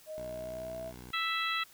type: tone with pitch glide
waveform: sine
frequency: 622.3 to 653.2 Hz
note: D#5 to E5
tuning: 0 to -16 cents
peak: -38 dBFS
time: 0.06-0.93 s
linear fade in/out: 50 ms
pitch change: +84 cents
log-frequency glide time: 0.23-0.75 s
type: tone with vibrato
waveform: 10% pulse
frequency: 61.74 Hz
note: B1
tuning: in tune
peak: -38 dBFS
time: 0.18-1.11 s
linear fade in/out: 0 ms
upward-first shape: sine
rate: 18 Hz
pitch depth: 22 cents each way
type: harmonic tone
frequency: 659.3 Hz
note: E5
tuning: in tune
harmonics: 2 / 3 / 4 / 5 / 6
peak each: -34 / -36 / -37 / -38 / -39 dBFS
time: 1.13-1.64 s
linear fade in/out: 10 ms
effects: white hiss -58 dBFS RMS until 1.73 s